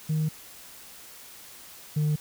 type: tone pair in turn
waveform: sine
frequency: 155.5 / 150.9 Hz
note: D#3 / D3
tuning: -1 / +47 cents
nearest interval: minor second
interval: 52 cents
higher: first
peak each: -21 / -19 dBFS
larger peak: second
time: 0.09-0.29 / 1.96-2.16 s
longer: neither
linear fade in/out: 10 ms
effects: tanh soft clip ceiling -21 dBFS + white hiss -47 dBFS RMS until 2.2 s